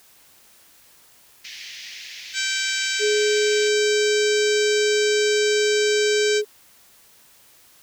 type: band-pass noise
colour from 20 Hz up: pink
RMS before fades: -38 dBFS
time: 1.44-3.69 s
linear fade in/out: 10 ms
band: 1900 to 6200 Hz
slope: 48 dB/octave
type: harmonic tone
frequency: 777 Hz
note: G5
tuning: 16 cents flat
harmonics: 2 / 3 / 4 / 5 / 6 / 7 / 8 / 9 / 10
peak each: -27 / -29 / -30 / -31 / -32 / -32 / -33 / -34 / -34 dBFS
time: 2.33-6.42 s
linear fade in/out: 50 ms
type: tone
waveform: sine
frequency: 420.7 Hz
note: G#4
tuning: 22 cents sharp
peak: -18 dBFS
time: 2.99-6.45 s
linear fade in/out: 50 ms
effects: white hiss -53 dBFS RMS until 7.82 s